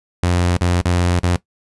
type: tone with dropouts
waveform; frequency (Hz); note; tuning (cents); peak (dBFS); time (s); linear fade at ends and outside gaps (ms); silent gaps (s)
sawtooth; 88.3; F2; +20; -10; 0.23-1.36; 0; 0.567-0.611 / 0.812-0.856 / 1.191-1.234
effects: noise-tail reverb RT60 0.1 s tail -18 dB re dry + resampled to 24000 Hz